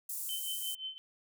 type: high-pass noise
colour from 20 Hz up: pink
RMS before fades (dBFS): -39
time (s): 0.09-0.75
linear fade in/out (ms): 5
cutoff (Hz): 8300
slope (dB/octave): 24
type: tone with tremolo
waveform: sine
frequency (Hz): 3072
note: G7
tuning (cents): -36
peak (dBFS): -35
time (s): 0.29-0.98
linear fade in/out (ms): 0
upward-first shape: triangle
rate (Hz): 5.7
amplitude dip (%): 90
effects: none